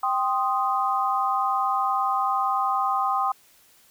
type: chord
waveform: sine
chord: C minor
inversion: second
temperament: equal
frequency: 784 / 1046.5 / 1244.5 Hz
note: G5 / C6 / Eb6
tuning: 0 / 0 / 0 cents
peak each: -25 / -26 / -25 dBFS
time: 0.03-3.32 s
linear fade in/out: 5 ms
effects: white hiss -57 dBFS RMS until 3.9 s